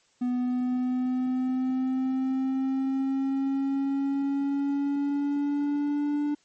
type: linear sweep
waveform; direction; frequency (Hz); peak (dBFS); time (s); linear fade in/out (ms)
triangle; up; 246.9 to 293.7; -22; 0.21-6.35; 10
effects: white hiss -65 dBFS RMS until 6.44 s + MP3 32 kbps